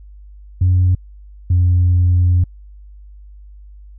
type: tone pair in turn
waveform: sine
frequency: 90.9 / 88.98 Hz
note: F#2 / F2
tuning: -30 / +33 cents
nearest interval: unison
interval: 37 cents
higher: first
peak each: -8 dBFS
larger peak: neither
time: 0.61-0.95 / 1.5-2.44 s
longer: second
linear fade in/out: 5 ms
effects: tanh soft clip ceiling -7 dBFS + added 50 Hz sine -36 dBFS peak until 3.98 s